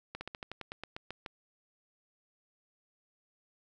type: slowing click train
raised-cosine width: 0.3 ms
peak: -24 dBFS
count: 12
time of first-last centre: 0.15-1.262 s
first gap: 60 ms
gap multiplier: 1.1
effects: none